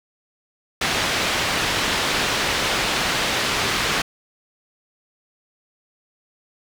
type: low-pass noise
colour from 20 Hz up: white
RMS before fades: -22 dBFS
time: 0.81-4.02 s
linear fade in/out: 5 ms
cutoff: 3600 Hz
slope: 12 dB/octave
effects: none